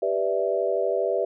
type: chord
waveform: sine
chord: E minor seventh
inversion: first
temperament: equal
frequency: 392 / 493.9 / 587.3 / 659.3 Hz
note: G4 / B4 / D5 / E5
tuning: 0 / 0 / 0 / 0 cents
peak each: -27 dBFS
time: 0.02-1.25 s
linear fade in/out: 5 ms
effects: none